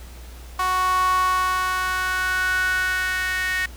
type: tone with high-pass filter sweep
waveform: sawtooth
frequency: 370 Hz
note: F#4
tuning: in tune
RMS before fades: -22 dBFS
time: 0.59-3.66 s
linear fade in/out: 5 ms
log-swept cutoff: 1000 to 1800 Hz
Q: 6.7
effects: added 60 Hz sine -37 dBFS peak until 3.76 s + pink hiss -46 dBFS RMS until 3.76 s